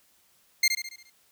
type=tone with echo; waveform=20% pulse; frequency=2111 Hz; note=C7; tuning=15 cents sharp; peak=-13 dBFS; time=0.63-0.68 s; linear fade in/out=5 ms; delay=70 ms; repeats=6; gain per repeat=-6 dB; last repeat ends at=1.1 s; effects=white hiss -64 dBFS RMS until 1.31 s